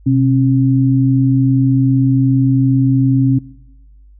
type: tone pair together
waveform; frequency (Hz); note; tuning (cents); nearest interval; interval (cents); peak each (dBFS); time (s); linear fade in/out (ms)
sine; 127.42 / 270; C3 / C#4; -45 / -45; octave + minor second; 1300; -12; 0.06-3.39; 10
effects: noise-tail reverb RT60 1.0 s tail -21 dB re dry + added 50 Hz sine -40 dBFS peak until 4.19 s